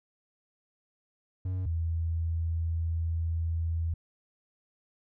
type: tone pair in turn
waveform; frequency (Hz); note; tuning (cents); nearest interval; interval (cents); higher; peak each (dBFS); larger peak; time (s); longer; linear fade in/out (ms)
triangle / sine; 92.6 / 82.5; F#2 / E2; +2 / +2; major second; 200; first; -27; neither; 1.45-1.66 / 1.66-3.94; second; 5
effects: none